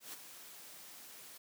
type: noise with ADSR envelope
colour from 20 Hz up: white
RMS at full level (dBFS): -45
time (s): 0-1.38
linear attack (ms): 130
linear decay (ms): 24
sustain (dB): -8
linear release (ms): 9
effects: high-pass 150 Hz 12 dB/octave